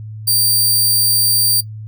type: tone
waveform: 10% pulse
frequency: 4673 Hz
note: D8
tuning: 9 cents flat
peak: -5 dBFS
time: 0.27-1.61 s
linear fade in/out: 10 ms
effects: noise-tail reverb RT60 0.1 s tail -19 dB re dry + added 108 Hz sine -27 dBFS peak until 1.87 s